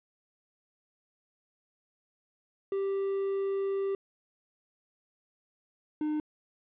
triangle tone pair in turn, 392 / 304 Hz, G4 / D#4, 0 / -40 cents, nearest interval major third, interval 440 cents, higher first, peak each -26 dBFS, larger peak neither, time 2.72-3.95 / 6.01-6.2 s, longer first, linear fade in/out 2 ms, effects resampled to 8000 Hz + 11-bit

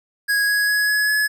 square tone with pitch steps, 1655 / 1666.5 / 1678.1 / 1689.8 / 1701.5 Hz, G#6 / G#6 / G#6 / G#6 / G#6, -6 / +5 / +18 / +30 / +41 cents, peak -17 dBFS, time 0.28-1.28 s, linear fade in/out 20 ms, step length 200 ms, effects none

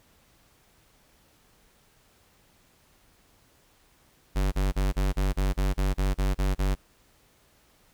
square tone bursts, 48 Hz, G1, 36 cents flat, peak -23 dBFS, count 12, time 4.35-6.753 s, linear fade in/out 20 ms, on 170 ms, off 33 ms, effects pink hiss -62 dBFS RMS until 7.93 s

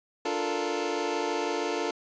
25% pulse chord, Bb major seventh, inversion first, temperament equal, 293.7 / 349.2 / 440 / 466.2 Hz, D4 / F4 / A4 / Bb4, 0 / 0 / 0 / 0 cents, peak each -31 / -29 / -28 / -31 dBFS, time 0.25-1.91 s, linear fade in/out 5 ms, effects resampled to 16000 Hz

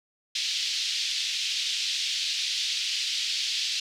white band-pass noise, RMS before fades -29 dBFS, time 0.35-3.8 s, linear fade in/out 5 ms, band 2800 to 4900 Hz, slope 24 dB/octave, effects none

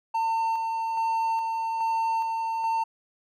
triangle tone with tremolo, 903 Hz, A5, 45 cents sharp, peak -21 dBFS, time 0.14-2.84 s, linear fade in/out 10 ms, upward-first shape square, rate 1.2 Hz, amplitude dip 30%, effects none

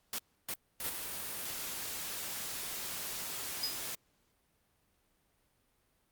white noise bursts, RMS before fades -37 dBFS, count 3, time 0.13-0.895 s, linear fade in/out 2 ms, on 55 ms, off 300 ms
white noise, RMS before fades -40 dBFS, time 0.8-3.95 s, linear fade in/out 2 ms
sine tone with exponential decay, 4978 Hz, D#8, in tune, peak -29 dBFS, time 3.63-3.83 s, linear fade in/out 5 ms, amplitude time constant 42 ms
effects pink hiss -74 dBFS RMS until 6.11 s + Opus 48 kbps

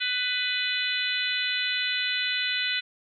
harmonic tone with a mistuned harmonic, 498 Hz, B4, 14 cents sharp, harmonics 3 / 4 / 5 / 6 / 7 / 8, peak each -32 / -32 / -32 / -32 / -32 / -32 dBFS, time 0-2.81 s, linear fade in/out 20 ms, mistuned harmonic 8, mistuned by +17 cents, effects none

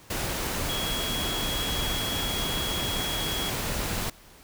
sine tone in noise, 3322 Hz, G#7, in tune, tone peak -31 dBFS, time 0.69-3.5 s, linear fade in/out 5 ms, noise pink, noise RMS -30 dBFS, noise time 0.1-4.1 s, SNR -4 dB, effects pink hiss -52 dBFS RMS until 4.43 s

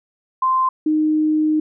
sine tone pair in turn, 1041 / 308.5 Hz, C6 / D#4, -9 / -15 cents, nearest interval octave + major sixth, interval 2106 cents, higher first, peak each -14 dBFS, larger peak neither, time 0.42-0.69 / 0.86-1.6 s, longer second, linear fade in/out 5 ms, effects none

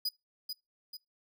45% pulse tone with echo, 4943 Hz, D#8, 12 cents flat, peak -29 dBFS, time 0.05-0.09 s, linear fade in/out 5 ms, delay 440 ms, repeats 2, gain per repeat -6 dB, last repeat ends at 0.97 s, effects noise-tail reverb RT60 0.2 s tail -22 dB re dry

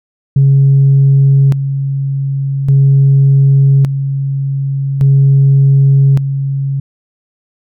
sine tone with tremolo, 137.4 Hz, C#3, 15 cents flat, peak -3 dBFS, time 0.36-6.8 s, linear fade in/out 5 ms, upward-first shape square, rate 0.43 Hz, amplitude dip 65%, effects tanh soft clip ceiling -1 dBFS

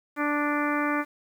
harmonic tone, 293.7 Hz, D4, in tune, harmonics 1 / 2 / 3 / 4 / 5 / 6 / 7 / 8, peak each -27 / -33 / -34 / -30 / -33 / -34 / -36 / -38 dBFS, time 0.16-1.05 s, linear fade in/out 50 ms, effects 9-bit

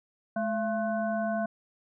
harmonic tone with a mistuned harmonic, 214 Hz, A3, 48 cents flat, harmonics 1 / 3 / 5 / 7, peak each -31 / -29 / -42 / -38 dBFS, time 0.36-1.46 s, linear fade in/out 5 ms, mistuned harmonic 3, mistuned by +93 cents, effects none

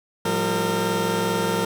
20% pulse tone cluster, 109.7 / 176.8 / 199.3 / 458.1 Hz, A2 / F3 / G3 / A#4, -5 / +22 / +29 / -30 cents, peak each -27 / -21 / -24 / -19 dBFS, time 0.25-1.65 s, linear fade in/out 5 ms, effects none

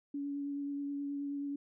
sine tone with vibrato, 283.4 Hz, C#4, 38 cents sharp, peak -35 dBFS, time 0.14-1.56 s, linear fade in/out 5 ms, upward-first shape triangle, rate 9.4 Hz, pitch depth 15 cents each way, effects none

